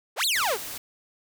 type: exponential two-way sweep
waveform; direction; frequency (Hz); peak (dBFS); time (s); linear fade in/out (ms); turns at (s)
sawtooth; up then down; 345.9 to 4550 to 345.9; -19; 0.16-0.58; 50; 0.25
type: noise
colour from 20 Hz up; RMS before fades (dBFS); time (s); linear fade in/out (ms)
white; -36; 0.35-0.78; 5
effects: none